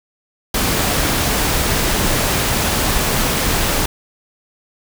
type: noise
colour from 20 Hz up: pink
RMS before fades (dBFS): -17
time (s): 0.54-3.86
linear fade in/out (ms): 5
effects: none